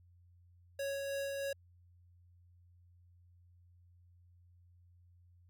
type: tone with tremolo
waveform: square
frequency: 554 Hz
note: C#5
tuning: 1 cent flat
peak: -36 dBFS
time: 0.79-1.53 s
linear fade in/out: 5 ms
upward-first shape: sine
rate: 3.2 Hz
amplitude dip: 25%
effects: added 88 Hz sine -61 dBFS peak until 5.49 s